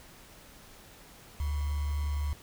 sine tone with sample-and-hold, 73.1 Hz, D2, 7 cents flat, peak -28 dBFS, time 1.4-2.33 s, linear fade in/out 0 ms, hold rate 1050 Hz, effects pink hiss -53 dBFS RMS until 2.42 s

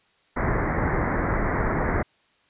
pink low-pass noise, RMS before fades -24 dBFS, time 0.36-2.03 s, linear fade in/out 10 ms, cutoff 2100 Hz, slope 96 dB/octave, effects white hiss -63 dBFS RMS until 2.49 s + resampled to 8000 Hz

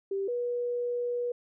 sine tone pair in turn, 392 / 484.6 Hz, G4 / B4, 0 / -33 cents, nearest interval major third, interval 367 cents, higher second, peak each -28 dBFS, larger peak neither, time 0.11-0.28 / 0.28-1.32 s, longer second, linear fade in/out 5 ms, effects none

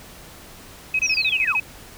sine tone bursts, 2542 Hz, D#7, 36 cents sharp, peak -17 dBFS, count 9, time 0.94-1.6 s, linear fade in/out 5 ms, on 52 ms, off 24 ms
sine linear sweep, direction down, 6210 to 753 Hz, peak -24 dBFS, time 1.02-1.57 s, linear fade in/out 20 ms
effects pink hiss -43 dBFS RMS until 1.97 s

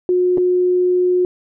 sine tone with dropouts, 361.4 Hz, F#4, 41 cents flat, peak -12 dBFS, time 0.09-1.25 s, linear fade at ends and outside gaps 1 ms, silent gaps 0.374-0.38 s, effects none

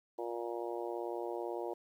harmonic tone, 117.9 Hz, A#2, 20 cents sharp, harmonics 3 / 4 / 5 / 6 / 7 / 8, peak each -40 / -42 / -44 / -46 / -47 / -48 dBFS, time 0.18-1.74 s, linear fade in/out 10 ms, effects 11-bit

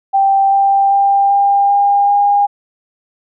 sine tone with pitch steps, 784 / 789.5 / 794.9 / 800.5 / 806 / 811.6 Hz, G5 / G5 / G5 / G5 / G5 / G#5, 0 / +12 / +24 / +36 / +48 / -40 cents, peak -8 dBFS, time 0.13-2.47 s, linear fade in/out 20 ms, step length 390 ms, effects none

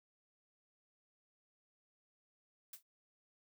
blue noise with exponential decay, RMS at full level -44 dBFS, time 2.73-2.83 s, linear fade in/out 5 ms, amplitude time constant 21 ms, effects none

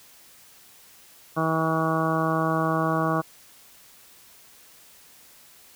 harmonic tone, 160.8 Hz, E3, 43 cents flat, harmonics 1 / 2 / 3 / 4 / 5 / 6 / 7 / 8 / 9, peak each -27 / -28 / -32 / -29 / -32 / -37 / -27 / -36 / -34 dBFS, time 1.36-3.22 s, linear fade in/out 20 ms, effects white hiss -52 dBFS RMS until 5.75 s

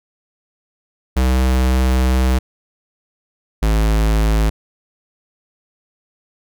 square tone pair in turn, 64.1 / 53.9 Hz, C2 / A1, -35 / -35 cents, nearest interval minor third, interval 300 cents, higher first, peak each -13 dBFS, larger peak neither, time 1.16-2.39 / 3.62-4.5 s, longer first, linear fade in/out 10 ms, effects none

